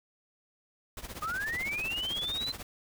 pink noise with tremolo, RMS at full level -39 dBFS, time 0.97-2.63 s, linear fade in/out 2 ms, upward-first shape triangle, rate 16 Hz, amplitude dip 90%
sine linear sweep, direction up, 1205 to 4100 Hz, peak -31 dBFS, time 1.22-2.52 s, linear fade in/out 5 ms
effects none

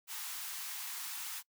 white high-pass noise, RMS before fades -42 dBFS, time 0.07-1.43 s, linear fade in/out 50 ms, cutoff 800 Hz, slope 48 dB/octave, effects noise-tail reverb RT60 0.1 s tail -23 dB re dry

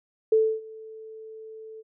sine tone with ADSR envelope, 440 Hz, A4, in tune, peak -15 dBFS, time 0.32-1.83 s, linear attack 5 ms, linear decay 280 ms, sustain -24 dB, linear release 33 ms, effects none

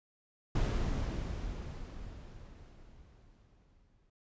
brown noise with exponential decay, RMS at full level -29 dBFS, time 0.55-4.1 s, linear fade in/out 5 ms, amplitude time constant 770 ms, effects resampled to 16000 Hz

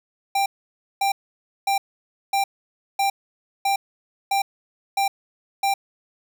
square tone bursts, 790 Hz, G5, 13 cents sharp, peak -19 dBFS, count 9, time 0.35-5.74 s, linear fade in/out 5 ms, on 110 ms, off 550 ms, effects none

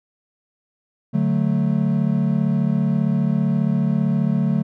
triangle chord, D major, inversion none, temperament equal, 146.83 / 185 / 220 Hz, D3 / F#3 / A3, 0 / 0 / 0 cents, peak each -19 dBFS, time 1.13-4.63 s, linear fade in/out 20 ms, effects none

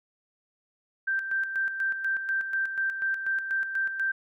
sine tone with tremolo, 1568 Hz, G6, in tune, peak -24 dBFS, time 1.07-4.12 s, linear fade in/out 10 ms, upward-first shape square, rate 4.1 Hz, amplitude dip 55%, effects none

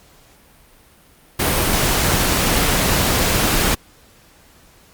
pink noise, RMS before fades -17 dBFS, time 1.39-3.75 s, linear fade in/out 10 ms, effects pink hiss -50 dBFS RMS until 4.93 s + Opus 48 kbps

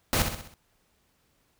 pink noise with echo, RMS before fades -24 dBFS, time 0.13-0.22 s, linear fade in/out 0 ms, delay 64 ms, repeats 5, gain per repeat -6 dB, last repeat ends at 0.54 s, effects pink hiss -69 dBFS RMS until 1.59 s

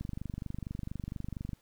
click train, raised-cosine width 5 ms, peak -25 dBFS, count 38, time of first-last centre 0.01-1.533 s, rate 24.3 Hz, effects pink hiss -68 dBFS RMS until 1.61 s

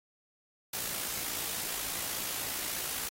white noise with amplitude modulation, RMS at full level -34 dBFS, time 0.73-3.09 s, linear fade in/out 5 ms, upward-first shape sine, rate 56.5 Hz, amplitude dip 40%, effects AAC 48 kbps

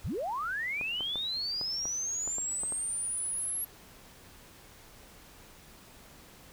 sine linear sweep, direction up, 30.96 to 11360 Hz, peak -31 dBFS, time 0.04-3.65 s, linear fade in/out 10 ms
clicks, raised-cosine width 1 ms, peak -27 dBFS, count 9, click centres 0.812 / 1.007 / 1.157 / 1.613 / 1.855 / 2.276 / 2.384 / 2.635 / 2.723 s
effects pink hiss -54 dBFS RMS until 6.52 s

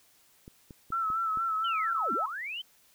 clicks, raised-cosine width 3 ms, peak -33 dBFS, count 5, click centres 0.479 / 0.708 / 0.904 / 1.102 / 1.373 s
sine tone with vibrato, 1318.5 Hz, E6, in tune, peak -27 dBFS, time 0.92-2.26 s, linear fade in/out 5 ms, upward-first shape sine, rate 4.3 Hz, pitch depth 50 cents each way
sine linear two-way sweep, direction down then up, 3147 to 196 to 3147 Hz, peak -34 dBFS, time 1.64-2.62 s, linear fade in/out 10 ms, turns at 2.13 s
effects white hiss -63 dBFS RMS until 2.94 s

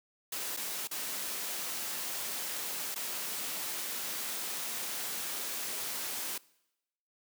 white noise with dropouts, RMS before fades -37 dBFS, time 0.32-6.38 s, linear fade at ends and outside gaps 5 ms, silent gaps 0.566-0.571 / 0.874-0.911 / 2.946-2.958 s, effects noise-tail reverb RT60 0.9 s tail -23 dB re dry + high-pass 200 Hz 12 dB/octave

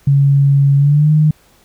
sine tone with pitch glide, 139.7 to 153.23 Hz, C#3 to D#3, +14 to -26 cents, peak -7 dBFS, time 0.07-1.31 s, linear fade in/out 5 ms, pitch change +160 cents, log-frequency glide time 0.77-1.11 s, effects pink hiss -51 dBFS RMS until 1.64 s

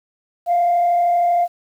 sine tone with frequency modulation, 698 Hz, F5, 1 cent flat, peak -12 dBFS, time 0.46-1.48 s, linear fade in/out 50 ms, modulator 32.9 Hz, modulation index 0.39, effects tanh soft clip ceiling -10 dBFS + 8-bit

